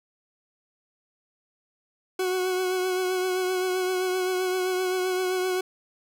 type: tone with vibrato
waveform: 40% pulse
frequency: 369.2 Hz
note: F#4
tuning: 4 cents flat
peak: -23 dBFS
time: 2.19-5.61 s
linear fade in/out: 5 ms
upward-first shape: triangle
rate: 7.7 Hz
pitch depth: 29 cents each way
effects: none